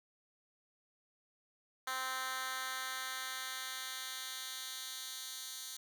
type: tone with high-pass filter sweep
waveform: 10% pulse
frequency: 260 Hz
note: C4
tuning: 11 cents flat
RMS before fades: -42 dBFS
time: 1.87-5.77 s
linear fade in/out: 5 ms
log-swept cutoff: 1200 to 4700 Hz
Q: 1
effects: none